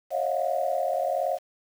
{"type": "tone cluster", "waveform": "sine", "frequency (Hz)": [546, 624, 684, 725], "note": ["C#5", "D#5", "F5", "F#5"], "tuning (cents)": [-26, 5, -36, -35], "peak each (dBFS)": -29, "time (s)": [0.1, 1.39], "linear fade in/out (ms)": 50, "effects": ["tanh soft clip ceiling -13 dBFS", "8-bit"]}